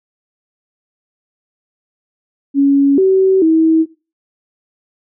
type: tone with pitch steps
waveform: sine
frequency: 278.9 / 380.9 / 321.7 Hz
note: C#4 / G4 / E4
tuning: +11 / -50 / -42 cents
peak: -7 dBFS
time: 2.54-3.86 s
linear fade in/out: 50 ms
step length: 440 ms
effects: noise-tail reverb RT60 0.3 s tail -17 dB re dry